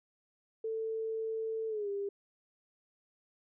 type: tone with pitch glide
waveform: sine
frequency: 444.7 to 400.8 Hz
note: A4 to G4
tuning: +18 to +38 cents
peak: -33 dBFS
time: 0.64-2.09 s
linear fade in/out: 5 ms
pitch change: -180 cents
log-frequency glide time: 1.68-1.89 s
effects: none

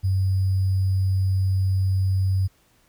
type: tone with sample-and-hold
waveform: sine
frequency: 95 Hz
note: F#2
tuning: 46 cents sharp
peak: -18 dBFS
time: 0.03-2.48 s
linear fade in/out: 20 ms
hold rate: 4900 Hz
effects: pink hiss -61 dBFS RMS until 2.88 s

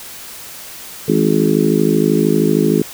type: harmonic tone with a mistuned harmonic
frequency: 53 Hz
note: G#1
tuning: 36 cents sharp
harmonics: 3 / 4 / 5 / 6 / 7 / 8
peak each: -18 / -18 / -18 / -18 / -18 / -18 dBFS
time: 1.08-2.82 s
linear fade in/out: 5 ms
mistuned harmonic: 3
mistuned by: +44 cents
effects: white hiss -33 dBFS RMS until 2.93 s

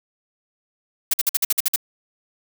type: noise bursts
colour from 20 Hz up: blue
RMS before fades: -18 dBFS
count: 9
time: 1.11-1.761 s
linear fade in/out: 5 ms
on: 27 ms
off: 51 ms
effects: none

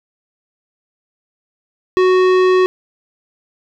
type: tone with tanh clipping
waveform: sine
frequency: 370 Hz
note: F#4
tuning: in tune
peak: -11 dBFS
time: 1.97-2.66 s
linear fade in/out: 0 ms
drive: 17 dB
effects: none

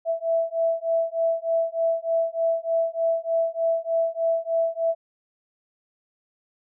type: beating tone pair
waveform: sine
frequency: 659.3 / 662.6 Hz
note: E5 / E5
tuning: 0 / +9 cents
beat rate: 3.3 Hz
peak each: -24 / -24 dBFS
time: 0.05-4.95 s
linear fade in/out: 50 ms
effects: none

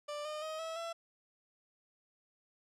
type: tone with pitch steps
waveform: 30% pulse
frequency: 590 / 609 / 628.7 / 649 / 669.9 Hz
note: D5 / D#5 / D#5 / E5 / E5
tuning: +8 / -37 / +18 / -27 / +28 cents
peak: -36 dBFS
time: 0.08-0.93 s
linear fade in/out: 10 ms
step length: 170 ms
effects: low-pass 8000 Hz 12 dB/octave

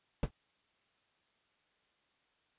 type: noise with exponential decay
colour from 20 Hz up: brown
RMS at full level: -25 dBFS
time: 0.23-0.31 s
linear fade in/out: 2 ms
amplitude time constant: 16 ms
effects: white hiss -74 dBFS RMS until 2.58 s + resampled to 8000 Hz

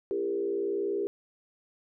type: tone with frequency modulation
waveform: sine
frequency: 400 Hz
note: G4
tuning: 35 cents sharp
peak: -27 dBFS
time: 0.11-1.07 s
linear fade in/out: 0 ms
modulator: 60.6 Hz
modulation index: 0.94
effects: none

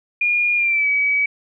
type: tone with pitch glide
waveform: sine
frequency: 2426 to 2277 Hz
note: D#7 to C#7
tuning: -44 to +46 cents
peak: -15 dBFS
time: 0.21-1.26 s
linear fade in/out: 5 ms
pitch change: -110 cents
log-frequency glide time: 0.56-0.88 s
effects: none

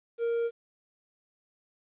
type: tone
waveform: triangle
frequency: 466.2 Hz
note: A#4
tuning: in tune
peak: -24 dBFS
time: 0.18-0.51 s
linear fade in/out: 50 ms
effects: resampled to 8000 Hz + 11-bit

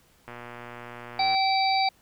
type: click train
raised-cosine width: 0.5 ms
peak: -25 dBFS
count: 129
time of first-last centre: 0.28-1.347 s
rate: 120 Hz
type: harmonic tone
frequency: 772 Hz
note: G5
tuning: 27 cents flat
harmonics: 1 / 3 / 5 / 6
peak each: -22 / -29 / -33 / -29 dBFS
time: 1.19-1.89 s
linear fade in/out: 5 ms
effects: pink hiss -61 dBFS RMS until 2.01 s

